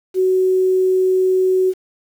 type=tone with quantisation; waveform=sine; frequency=373.3 Hz; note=F#4; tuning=15 cents sharp; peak=-12 dBFS; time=0.14-1.74 s; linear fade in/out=50 ms; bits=7; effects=none